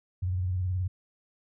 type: tone with vibrato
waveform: sine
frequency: 91.4 Hz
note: F#2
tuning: 21 cents flat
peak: -26 dBFS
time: 0.22-0.88 s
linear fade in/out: 10 ms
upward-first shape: square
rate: 19 Hz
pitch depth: 64 cents each way
effects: none